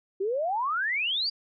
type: exponential sweep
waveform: sine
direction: up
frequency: 370 to 4872 Hz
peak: -25 dBFS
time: 0.2-1.3 s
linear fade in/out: 10 ms
effects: none